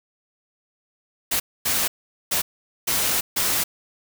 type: noise bursts at uneven times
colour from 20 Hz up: white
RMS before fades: -22 dBFS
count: 5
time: 1.31-1.4 / 1.65-1.88 / 2.31-2.42 / 2.87-3.21 / 3.36-3.64 s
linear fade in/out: 10 ms
effects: none